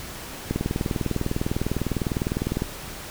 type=click train; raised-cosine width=3 ms; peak=-11 dBFS; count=43; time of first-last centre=0.51-2.621 s; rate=19.9 Hz; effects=pink hiss -37 dBFS RMS until 3.1 s